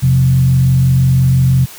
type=tone with frequency modulation; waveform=sine; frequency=130.81 Hz; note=C3; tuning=in tune; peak=-7 dBFS; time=0.02-1.66 s; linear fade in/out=20 ms; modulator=45.9 Hz; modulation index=0.52; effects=white hiss -34 dBFS RMS until 1.78 s